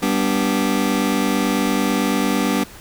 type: chord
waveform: sawtooth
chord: G major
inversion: none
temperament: just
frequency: 196 / 245 / 294 Hz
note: G3 / B3 / D4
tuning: 0 / -14 / +2 cents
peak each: -17 dBFS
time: 0.02-2.64 s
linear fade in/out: 10 ms
effects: pink hiss -41 dBFS RMS until 2.8 s